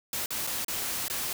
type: noise with dropouts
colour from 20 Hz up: white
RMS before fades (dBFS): -32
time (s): 0.13-1.33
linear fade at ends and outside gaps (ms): 2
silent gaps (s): 0.26-0.305 / 0.468-0.472 / 0.647-0.682 / 1.082-1.099
effects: none